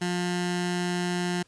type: tone with notch filter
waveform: 15% pulse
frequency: 177.4 Hz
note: F3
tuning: 27 cents sharp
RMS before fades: -28 dBFS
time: 0.01-1.43 s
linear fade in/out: 10 ms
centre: 530 Hz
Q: 1.3
effects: pink hiss -62 dBFS RMS until 1.47 s + resampled to 22050 Hz